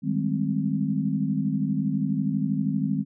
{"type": "chord", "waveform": "sine", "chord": "Ab major seventh", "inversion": "second", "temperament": "equal with one note detuned", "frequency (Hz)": [155.56, 196, 208.4, 261.6], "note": ["Eb3", "G3", "Ab3", "C4"], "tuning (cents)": [0, 0, 6, 0], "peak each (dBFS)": -28, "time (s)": [0.02, 3.05], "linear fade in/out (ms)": 50, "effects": []}